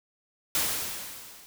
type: noise with level ramp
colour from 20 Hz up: white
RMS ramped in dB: -25 to -51 dBFS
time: 0.55-1.46 s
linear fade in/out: 0 ms
effects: none